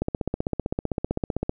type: click train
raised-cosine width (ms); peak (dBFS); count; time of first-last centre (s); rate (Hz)
2; -11; 24; 0.02-1.494; 15.6
effects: none